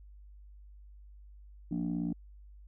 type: chord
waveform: sine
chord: Bb major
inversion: second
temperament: just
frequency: 174.81 / 233.1 / 291.4 Hz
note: F3 / Bb3 / D4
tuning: +2 / 0 / -13 cents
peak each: -33 / -35 / -34 dBFS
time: 1.71-2.13 s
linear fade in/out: 5 ms
effects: tanh soft clip ceiling -25 dBFS + added 50 Hz sine -50 dBFS peak until 2.67 s